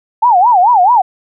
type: tone with vibrato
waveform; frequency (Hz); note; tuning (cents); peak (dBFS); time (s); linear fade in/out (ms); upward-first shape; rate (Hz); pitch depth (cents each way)
sine; 837; G#5; +13; -5; 0.22-1.02; 10; sine; 4.6; 290
effects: none